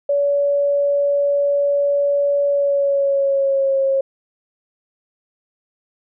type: tone with pitch glide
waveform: sine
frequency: 569 to 541.4 Hz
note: C#5 to C#5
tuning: +45 to -41 cents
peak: -14 dBFS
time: 0.09-4.01 s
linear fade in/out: 5 ms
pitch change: -86 cents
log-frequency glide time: 2.46-3.79 s
effects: none